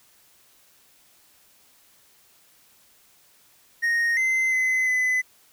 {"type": "tone with pitch steps", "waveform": "triangle", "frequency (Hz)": [1862, 2064, 2039, 2014], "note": ["A#6", "C7", "C7", "B6"], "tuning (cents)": [-2, -24, -45, 33], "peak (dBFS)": -18, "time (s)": [3.82, 5.22], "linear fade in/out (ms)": 20, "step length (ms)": 350, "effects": ["white hiss -58 dBFS RMS until 5.52 s"]}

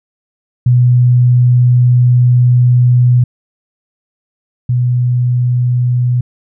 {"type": "tone pair in turn", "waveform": "sine", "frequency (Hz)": [123.47, 123.47], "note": ["B2", "B2"], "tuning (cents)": [0, 0], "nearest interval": "unison", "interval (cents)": 0, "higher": "neither", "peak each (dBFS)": [-5, -9], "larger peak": "first", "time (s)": [[0.66, 3.24], [4.69, 6.21]], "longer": "first", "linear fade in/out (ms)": 5, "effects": []}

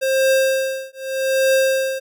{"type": "tone with tremolo", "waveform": "square", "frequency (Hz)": 531, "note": "C5", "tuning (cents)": 25, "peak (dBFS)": -13, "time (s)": [0.01, 2], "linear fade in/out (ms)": 20, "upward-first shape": "triangle", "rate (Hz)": 0.82, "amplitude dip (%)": 100, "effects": []}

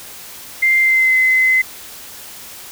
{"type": "tone with pitch glide", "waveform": "sine", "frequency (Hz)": [2093, 2046], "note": ["C7", "C7"], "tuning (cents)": [0, -39], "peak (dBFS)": -10, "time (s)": [0.62, 1.62], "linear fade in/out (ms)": 10, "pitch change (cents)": -39, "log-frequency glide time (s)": [0.8, 1.17], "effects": ["white hiss -35 dBFS RMS until 2.71 s"]}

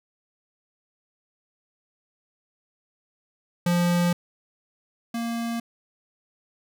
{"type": "tone pair in turn", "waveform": "square", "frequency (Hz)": [174.61, 232.5], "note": ["F3", "A#3"], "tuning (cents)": [0, -4], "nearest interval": "perfect fourth", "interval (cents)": 496, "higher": "second", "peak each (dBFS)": [-20, -27], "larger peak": "first", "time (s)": [[3.66, 4.13], [5.14, 5.6]], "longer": "first", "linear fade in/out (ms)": 5, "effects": []}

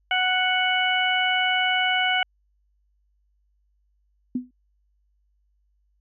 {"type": "harmonic tone", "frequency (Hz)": 740, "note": "F#5", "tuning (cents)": 0, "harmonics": [1, 2, 3, 4], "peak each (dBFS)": [-25, -25, -25, -25], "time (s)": [0.11, 2.23], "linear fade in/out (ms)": 2}
{"type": "tone with exponential decay", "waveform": "sine", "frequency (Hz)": 250, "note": "B3", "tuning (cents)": 21, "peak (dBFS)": -19, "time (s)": [4.35, 4.51], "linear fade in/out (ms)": 5, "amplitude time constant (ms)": 33}
{"effects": ["added 50 Hz sine -64 dBFS peak until 6 s"]}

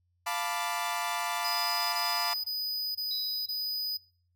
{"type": "chord", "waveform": "sawtooth", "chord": "B half-diminished seventh", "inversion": "second", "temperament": "equal", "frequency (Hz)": [698.5, 880, 987.8, 1174.7], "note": ["F5", "A5", "B5", "D6"], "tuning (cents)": [0, 0, 0, 0], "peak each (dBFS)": -32, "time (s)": [0.26, 2.34], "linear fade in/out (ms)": 10}
{"type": "tone bursts", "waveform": "square", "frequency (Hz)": 4978, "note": "D#8", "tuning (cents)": 0, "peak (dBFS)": -31, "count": 5, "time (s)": [1.44, 3.974], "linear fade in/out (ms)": 10, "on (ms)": 490, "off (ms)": 21}
{"type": "tone with exponential decay", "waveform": "triangle", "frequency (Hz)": 3951, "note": "B7", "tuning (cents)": 0, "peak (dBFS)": -32, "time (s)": [3.11, 3.94], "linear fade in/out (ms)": 2, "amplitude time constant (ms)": 180}
{"effects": ["noise-tail reverb RT60 0.6 s tail -26 dB re dry", "added 88 Hz sine -70 dBFS peak until 4.35 s"]}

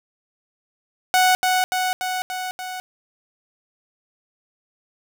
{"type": "tone with echo", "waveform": "sawtooth", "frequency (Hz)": 740, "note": "F#5", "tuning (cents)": 0, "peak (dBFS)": -10, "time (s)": [1.14, 1.35], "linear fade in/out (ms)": 0, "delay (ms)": 290, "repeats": 5, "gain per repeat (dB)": -3, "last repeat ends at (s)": 2.8, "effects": []}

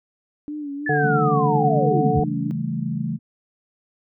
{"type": "tone with vibrato", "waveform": "sine", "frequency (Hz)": 290.9, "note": "D4", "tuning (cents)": -16, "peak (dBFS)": -27, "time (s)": [0.48, 2.51], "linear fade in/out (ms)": 0, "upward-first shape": "sine", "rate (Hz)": 3, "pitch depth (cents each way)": 64}
{"type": "linear sweep", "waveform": "sine", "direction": "down", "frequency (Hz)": [1760, 55], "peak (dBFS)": -22, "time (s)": [0.86, 2.2], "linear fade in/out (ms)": 5}
{"type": "harmonic tone", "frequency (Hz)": 147.2, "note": "D3", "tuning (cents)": 4, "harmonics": [1, 3, 5], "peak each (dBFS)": [-22, -22, -22], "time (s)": [0.89, 2.24], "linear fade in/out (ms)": 5}
{"type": "chord", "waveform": "sine", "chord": "A dominant seventh", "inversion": "first", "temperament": "just", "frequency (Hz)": [137.5, 165, 198, 220], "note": ["C#3", "E3", "G3", "A3"], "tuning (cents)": [-14, 2, 18, 0], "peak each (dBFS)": [-28, -27, -31, -27], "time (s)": [1.01, 3.19], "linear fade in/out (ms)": 50}
{"effects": []}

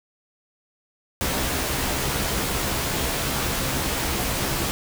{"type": "noise with comb filter", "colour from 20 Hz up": "pink", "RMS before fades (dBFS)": -25, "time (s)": [1.21, 4.71], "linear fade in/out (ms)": 0, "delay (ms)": 15, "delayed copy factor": 0.5, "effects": []}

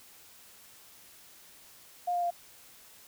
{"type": "tone with pitch steps", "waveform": "sine", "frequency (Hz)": [709, 702.1, 695.2], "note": ["F5", "F5", "F5"], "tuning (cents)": [26, 9, -8], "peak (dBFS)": -27, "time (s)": [2.07, 2.307], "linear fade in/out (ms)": 10, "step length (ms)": 79, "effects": ["white hiss -55 dBFS RMS until 3.07 s"]}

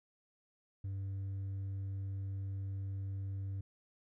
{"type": "tone with hard clipping", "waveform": "triangle", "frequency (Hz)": 97.4, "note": "G2", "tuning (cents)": -11, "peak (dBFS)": -36, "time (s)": [0.84, 3.61], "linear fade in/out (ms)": 5, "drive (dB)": 1, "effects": []}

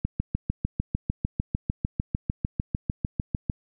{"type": "click train", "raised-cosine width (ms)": 5, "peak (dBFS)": -12, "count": 24, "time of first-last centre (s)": [0.05, 3.498], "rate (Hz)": 6.67, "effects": []}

